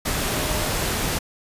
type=tone in noise; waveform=sine; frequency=610 Hz; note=D#5; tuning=34 cents flat; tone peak=-32 dBFS; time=0.31-0.7 s; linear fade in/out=10 ms; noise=pink; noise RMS=-24 dBFS; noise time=0.05-1.19 s; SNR=-11 dB; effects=resampled to 32000 Hz